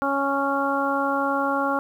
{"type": "harmonic tone", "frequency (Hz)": 277.2, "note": "C#4", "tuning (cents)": 0, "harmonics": [1, 2, 3, 4, 5], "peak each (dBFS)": [-27, -27, -27, -27, -27], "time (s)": [0.02, 1.79], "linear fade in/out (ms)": 0, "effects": ["9-bit"]}